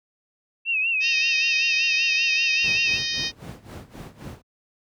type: tone with vibrato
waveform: sine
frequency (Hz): 2637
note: E7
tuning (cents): 0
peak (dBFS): -20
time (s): 0.65-2.99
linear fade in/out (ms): 50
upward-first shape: sine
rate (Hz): 5.2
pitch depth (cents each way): 87
type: harmonic tone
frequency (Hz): 620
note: D#5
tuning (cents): -6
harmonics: 3 / 4 / 5 / 6 / 7 / 8 / 9 / 10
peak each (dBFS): -34 / -32 / -32 / -30 / -35 / -30 / -34 / -40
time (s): 1-3.32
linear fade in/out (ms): 50
type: noise with tremolo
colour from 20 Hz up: brown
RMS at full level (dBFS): -31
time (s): 2.63-4.42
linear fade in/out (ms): 10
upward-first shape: sine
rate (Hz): 3.8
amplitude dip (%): 85
effects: high-pass 100 Hz 12 dB/octave